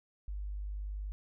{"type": "tone", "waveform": "sine", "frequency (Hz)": 50.2, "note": "G1", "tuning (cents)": 42, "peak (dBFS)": -36, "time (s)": [0.28, 1.12], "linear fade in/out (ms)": 0, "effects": []}